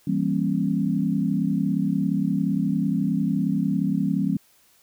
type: chord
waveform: sine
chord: E diminished seventh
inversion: none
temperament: equal with one note detuned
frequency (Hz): 164.81 / 196 / 233.1 / 270.7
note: E3 / G3 / Bb3 / Db4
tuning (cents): 0 / 0 / 0 / -41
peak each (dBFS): -26 / -24 / -28 / -26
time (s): 0.07-4.37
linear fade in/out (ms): 5
effects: white hiss -59 dBFS RMS until 4.82 s